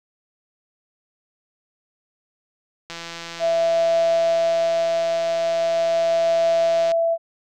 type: click train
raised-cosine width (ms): 0.2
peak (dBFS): -16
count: 676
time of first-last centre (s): 2.9-6.918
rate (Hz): 168
type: tone with tremolo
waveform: sine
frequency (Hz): 666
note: E5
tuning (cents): +18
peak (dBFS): -15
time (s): 3.39-7.18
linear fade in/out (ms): 50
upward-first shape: triangle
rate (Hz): 0.4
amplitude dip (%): 40
effects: none